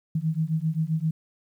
sine beating tone pair, 155.56 / 163.16 Hz, D#3 / E3, 0 / -17 cents, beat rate 7.6 Hz, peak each -26 dBFS, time 0.15-1.11 s, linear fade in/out 5 ms, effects 10-bit

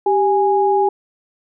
sine tone pair together, 392 / 827.3 Hz, G4 / G#5, 0 / -7 cents, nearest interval octave + minor second, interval 1293 cents, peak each -15 dBFS, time 0.06-0.89 s, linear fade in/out 5 ms, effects none

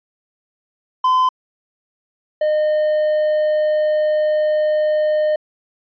triangle tone pair in turn, 1023 / 610.9 Hz, C6 / D#5, -39 / -32 cents, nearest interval major sixth, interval 893 cents, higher first, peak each -10 / -12 dBFS, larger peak first, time 1.04-1.29 / 2.41-5.36 s, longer second, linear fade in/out 5 ms, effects resampled to 11025 Hz

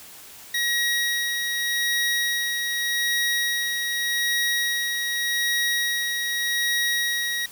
25% pulse tone with tremolo, 1900 Hz, A#6, 33 cents sharp, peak -17 dBFS, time 0.54-7.46 s, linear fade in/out 5 ms, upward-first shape sine, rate 0.84 Hz, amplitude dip 35%, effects white hiss -44 dBFS RMS until 7.51 s

